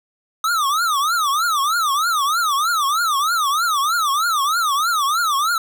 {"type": "tone with vibrato", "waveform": "square", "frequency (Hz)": 1244.5, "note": "D#6", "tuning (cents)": 0, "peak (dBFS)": -17, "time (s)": [0.44, 5.58], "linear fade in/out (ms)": 2, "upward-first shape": "triangle", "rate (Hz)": 3.2, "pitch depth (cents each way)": 260, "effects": []}